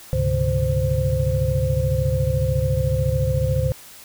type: tone cluster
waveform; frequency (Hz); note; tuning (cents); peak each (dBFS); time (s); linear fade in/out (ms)
sine; 70.3 / 102 / 130 / 143.9 / 520; C#2 / G#2 / C3 / D3 / C5; +25 / -31 / -11 / -35 / -11; -24; 0.13-3.72; 0
effects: white hiss -43 dBFS RMS until 4.04 s